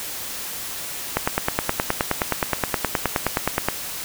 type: click train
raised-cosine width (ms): 0.5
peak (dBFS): -3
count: 25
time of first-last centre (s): 1.17-3.686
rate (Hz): 9.54
effects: white hiss -31 dBFS RMS until 4.04 s